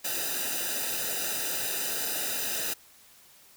white noise with comb filter, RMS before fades -31 dBFS, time 0.04-2.74 s, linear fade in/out 10 ms, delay 0.91 ms, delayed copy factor -0.9, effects white hiss -56 dBFS RMS until 3.56 s

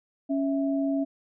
sine tone pair together, 277.2 / 656.4 Hz, C#4 / E5, 0 / -8 cents, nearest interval octave + minor third, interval 1492 cents, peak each -24 / -31 dBFS, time 0.29-1.05 s, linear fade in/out 20 ms, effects none

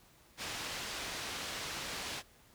white low-pass noise, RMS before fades -41 dBFS, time 0.37-2.23 s, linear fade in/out 50 ms, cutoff 4800 Hz, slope 12 dB/octave, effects pink hiss -63 dBFS RMS until 2.54 s

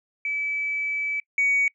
sine tone pair in turn, 2300 / 2250 Hz, D7 / C#7, -37 / +25 cents, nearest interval unison, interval 38 cents, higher first, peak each -24 / -17 dBFS, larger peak second, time 0.25-1.2 / 1.38-1.68 s, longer first, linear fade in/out 2 ms, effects noise-tail reverb RT60 0.1 s tail -24 dB re dry + tanh soft clip ceiling -15 dBFS

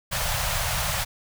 pink band-stop noise, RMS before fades -26 dBFS, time 0.11-1.05 s, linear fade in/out 20 ms, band 160 to 560 Hz, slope 48 dB/octave, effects none

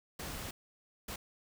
pink noise bursts at uneven times, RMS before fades -42 dBFS, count 2, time 0.19-0.51 / 1.08-1.16 s, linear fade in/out 5 ms, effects none

